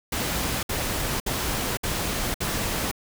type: noise bursts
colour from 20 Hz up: pink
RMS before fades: -27 dBFS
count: 5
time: 0.12-2.914 s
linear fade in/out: 5 ms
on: 510 ms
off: 61 ms
effects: none